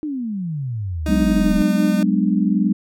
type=exponential sweep; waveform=sine; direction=down; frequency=315.2 to 33.73 Hz; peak=-22 dBFS; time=0.03-1.62 s; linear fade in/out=0 ms
type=tone with pitch glide; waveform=30% pulse; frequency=311.1 to 303.6 Hz; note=D#4 to D#4; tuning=0 to -42 cents; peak=-20 dBFS; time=1.06-2.03 s; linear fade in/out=2 ms; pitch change=-42 cents; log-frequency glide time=1.39-1.61 s
type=chord; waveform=sine; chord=G# half-diminished seventh; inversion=third; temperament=just; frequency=186.89 / 207.7 / 249.2 / 299 Hz; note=F#3 / G#3 / B3 / D4; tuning=+18 / 0 / +16 / +31 cents; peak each=-19 / -18 / -23 / -23 dBFS; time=1.08-2.73 s; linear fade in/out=10 ms
effects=none